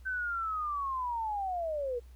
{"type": "linear sweep", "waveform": "sine", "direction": "down", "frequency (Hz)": [1544, 466.2], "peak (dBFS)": -31, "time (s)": [0.05, 2], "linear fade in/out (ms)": 20, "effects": ["added 62 Hz sine -49 dBFS peak until 2.15 s", "pink hiss -67 dBFS RMS until 2.15 s"]}